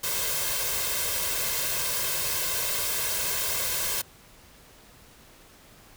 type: noise with comb filter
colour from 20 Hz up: white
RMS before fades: -28 dBFS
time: 0.03-4.02 s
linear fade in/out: 10 ms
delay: 1.9 ms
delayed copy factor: +0.7
effects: pink hiss -53 dBFS RMS until 5.96 s